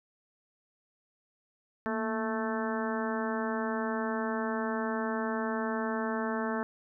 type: harmonic tone with a mistuned harmonic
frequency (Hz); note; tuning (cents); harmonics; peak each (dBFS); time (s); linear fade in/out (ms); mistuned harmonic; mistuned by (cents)
220; A3; 0; 1 / 2 / 3 / 4 / 5 / 6 / 7 / 8; -33 / -36 / -38 / -39 / -40 / -41 / -41 / -42; 1.86-6.63; 0; 1; +79
effects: none